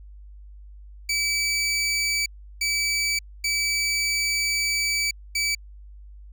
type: tone bursts at uneven times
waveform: 20% pulse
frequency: 2300 Hz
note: D7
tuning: 37 cents flat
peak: -17 dBFS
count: 4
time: 1.09-2.26 / 2.61-3.19 / 3.44-5.11 / 5.35-5.55 s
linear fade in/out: 5 ms
effects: added 50 Hz sine -41 dBFS peak until 6.32 s